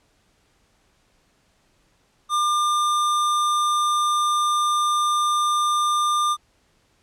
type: tone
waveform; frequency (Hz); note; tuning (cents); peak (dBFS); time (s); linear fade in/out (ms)
square; 1200; D6; +37; -19; 2.29-6.37; 50
effects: pink hiss -63 dBFS RMS until 7.02 s + low-pass 9000 Hz 12 dB/octave